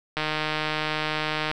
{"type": "click train", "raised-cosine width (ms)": 0.3, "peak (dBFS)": -10, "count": 208, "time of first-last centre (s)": [0.17, 1.514], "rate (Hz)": 154, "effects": []}